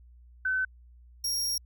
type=tone pair in turn; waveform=sine / sawtooth; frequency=1520 / 5592 Hz; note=F#6 / F8; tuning=+46 / +1 cents; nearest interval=octave + major seventh; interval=2255 cents; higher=second; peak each=-25 dBFS; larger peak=neither; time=0.45-0.65 / 1.24-1.58 s; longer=second; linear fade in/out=5 ms; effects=added 60 Hz sine -51 dBFS peak until 1.65 s